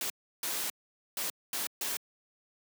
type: noise bursts at uneven times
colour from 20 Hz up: white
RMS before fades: -34 dBFS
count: 5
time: 0.01-0.1 / 0.43-0.7 / 1.17-1.3 / 1.53-1.67 / 1.81-1.97 s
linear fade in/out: 2 ms
effects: high-pass 200 Hz 12 dB/octave